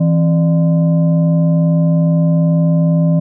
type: tone with frequency modulation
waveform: sine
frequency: 164.81 Hz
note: E3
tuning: in tune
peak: -9 dBFS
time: 0-3.2 s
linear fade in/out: 10 ms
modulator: 432 Hz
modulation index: 0.49
effects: none